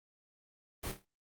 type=noise with echo; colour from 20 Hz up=pink; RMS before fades=-39 dBFS; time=0.83-0.92 s; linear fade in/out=10 ms; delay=26 ms; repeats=5; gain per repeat=-7 dB; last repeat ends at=1.05 s; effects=noise-tail reverb RT60 0.2 s tail -25 dB re dry + Opus 32 kbps